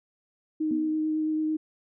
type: tone with vibrato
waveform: sine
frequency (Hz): 311.1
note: D#4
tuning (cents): 0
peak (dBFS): -24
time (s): 0.6-1.57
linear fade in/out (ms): 10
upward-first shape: triangle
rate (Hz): 9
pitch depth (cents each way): 13
type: tone with exponential decay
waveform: sine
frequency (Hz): 247.1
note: B3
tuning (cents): +1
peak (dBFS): -26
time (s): 0.71-1.13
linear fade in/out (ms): 2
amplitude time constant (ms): 91
effects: none